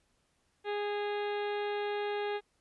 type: harmonic tone with a mistuned harmonic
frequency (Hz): 412.4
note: G#4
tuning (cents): -12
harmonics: 1 / 2 / 3 / 4 / 5 / 6 / 7 / 8 / 9 / 10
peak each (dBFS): -33 / -38 / -48 / -44 / -47 / -49 / -52 / -51 / -52 / -58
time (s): 0.64-2.41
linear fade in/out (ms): 50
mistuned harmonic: 7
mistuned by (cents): -47
effects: pink hiss -74 dBFS RMS until 2.6 s + resampled to 24000 Hz